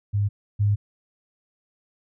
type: tone pair in turn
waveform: sine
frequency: 102.1 / 102.87 Hz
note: G#2 / G#2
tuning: -29 / -16 cents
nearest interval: unison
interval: 13 cents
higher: second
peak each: -19 / -17 dBFS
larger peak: second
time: 0.13-0.29 / 0.59-0.76 s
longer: second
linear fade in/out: 20 ms
effects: none